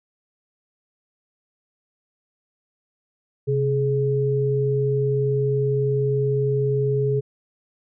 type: tone pair together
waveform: sine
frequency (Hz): 132.5 / 420.7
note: C3 / G#4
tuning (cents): +22 / +22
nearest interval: octave + minor sixth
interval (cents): 2000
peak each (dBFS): -21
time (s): 3.47-7.21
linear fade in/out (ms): 20
effects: none